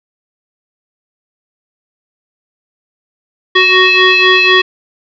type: tone with frequency modulation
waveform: sine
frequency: 370 Hz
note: F#4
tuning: in tune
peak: -5 dBFS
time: 3.55-4.62 s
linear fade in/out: 10 ms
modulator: 744 Hz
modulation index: 4.4
effects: none